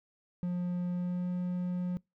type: tone with pitch glide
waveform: triangle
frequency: 177.6 to 179.25 Hz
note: F3 to F3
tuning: +29 to +45 cents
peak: -28 dBFS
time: 0.43-1.97 s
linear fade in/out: 0 ms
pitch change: +16 cents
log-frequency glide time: 0.91-1.29 s
effects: noise-tail reverb RT60 0.2 s tail -25 dB re dry